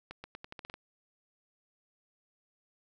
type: accelerating click train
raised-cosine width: 0.3 ms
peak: -27 dBFS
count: 9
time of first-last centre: 0.11-0.741 s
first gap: 130 ms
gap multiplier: 0.85
effects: none

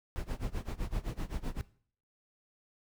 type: noise with tremolo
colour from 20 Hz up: brown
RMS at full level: -33 dBFS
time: 0.16-1.61 s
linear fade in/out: 0 ms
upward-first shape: sine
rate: 7.8 Hz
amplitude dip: 95%
effects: noise-tail reverb RT60 0.5 s tail -18 dB re dry

